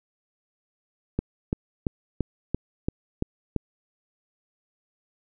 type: click train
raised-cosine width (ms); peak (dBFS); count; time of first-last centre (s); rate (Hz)
3; -11; 8; 1.19-3.563; 2.95
effects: none